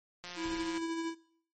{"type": "click train", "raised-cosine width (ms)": 0.2, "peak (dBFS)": -27, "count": 96, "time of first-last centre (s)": [0.24, 0.777], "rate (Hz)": 177}
{"type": "tone with tremolo", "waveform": "square", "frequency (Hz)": 329.6, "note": "E4", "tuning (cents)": 0, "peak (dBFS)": -33, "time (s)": [0.36, 1.15], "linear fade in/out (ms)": 50, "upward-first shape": "sine", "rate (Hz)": 13, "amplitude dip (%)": 35}
{"type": "noise with exponential decay", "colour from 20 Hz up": "brown", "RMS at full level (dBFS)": -43, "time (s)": [0.45, 1.01], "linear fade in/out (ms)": 0, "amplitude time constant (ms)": 120}
{"effects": ["noise-tail reverb RT60 0.6 s tail -19 dB re dry", "MP3 32 kbps"]}